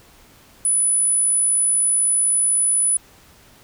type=tone; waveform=sine; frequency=9956 Hz; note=D#9; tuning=in tune; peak=-15 dBFS; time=0.65-2.97 s; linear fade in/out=2 ms; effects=pink hiss -50 dBFS RMS until 3.63 s